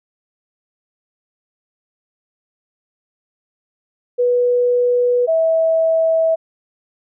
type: tone pair in turn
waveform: sine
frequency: 489.8 / 649.9 Hz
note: B4 / E5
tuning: -14 / -25 cents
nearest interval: perfect fourth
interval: 489 cents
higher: second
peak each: -12 dBFS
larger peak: neither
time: 4.18-5.27 / 5.27-6.36 s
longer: neither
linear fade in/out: 20 ms
effects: none